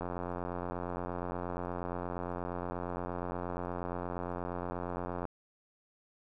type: click train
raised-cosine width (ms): 1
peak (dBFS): -23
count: 465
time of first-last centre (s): 0.01-5.253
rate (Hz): 88.5
effects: none